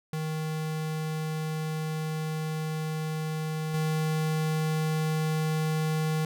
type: tone with level steps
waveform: square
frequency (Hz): 156.6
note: D#3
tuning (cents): +11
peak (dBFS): -30 / -26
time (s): 0.13-6.25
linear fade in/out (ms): 2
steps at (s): 3.74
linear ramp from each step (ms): 2
effects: none